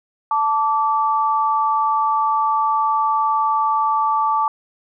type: tone pair together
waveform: sine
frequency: 880 / 1160.5 Hz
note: A5 / D6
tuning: 0 / -21 cents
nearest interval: perfect fourth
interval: 479 cents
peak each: -18 dBFS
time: 0.31-4.48 s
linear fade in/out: 2 ms
effects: none